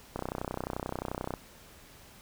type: click train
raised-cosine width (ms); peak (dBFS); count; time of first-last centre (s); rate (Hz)
1; -19; 38; 0.16-1.338; 31.4
effects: pink hiss -54 dBFS RMS until 2.21 s